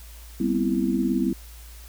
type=chord; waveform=sine; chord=C major seventh; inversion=second; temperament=equal with one note detuned; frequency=196 / 243.4 / 261.6 / 329.6 Hz; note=G3 / B3 / C4 / E4; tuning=0 / -25 / 0 / 0 cents; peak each=-26 dBFS; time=0.4-1.33 s; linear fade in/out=5 ms; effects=added 57 Hz sine -41 dBFS peak until 1.88 s + white hiss -49 dBFS RMS until 1.88 s